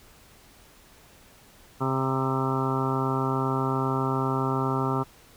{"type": "harmonic tone with a mistuned harmonic", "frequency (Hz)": 132.5, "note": "C3", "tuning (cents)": 22, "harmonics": [1, 2, 3, 4, 5, 6, 7, 8, 9, 10], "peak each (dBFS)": [-28, -30, -31, -39, -38, -36, -33, -37, -33, -34], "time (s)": [1.8, 5.04], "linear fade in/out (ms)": 20, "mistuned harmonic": 8, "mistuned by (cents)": -33, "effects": ["pink hiss -54 dBFS RMS until 5.36 s"]}